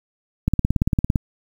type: click train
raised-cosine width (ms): 5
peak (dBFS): -5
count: 13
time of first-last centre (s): 0.48-1.158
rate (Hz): 17.7
effects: 7-bit